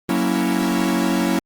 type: chord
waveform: 45% pulse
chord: F# dominant seventh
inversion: none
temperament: equal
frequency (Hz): 185 / 233.1 / 277.2 / 329.6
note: F#3 / A#3 / C#4 / E4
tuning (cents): 0 / 0 / 0 / 0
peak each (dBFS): -23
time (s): 0.09-1.39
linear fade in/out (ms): 2
effects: Opus 32 kbps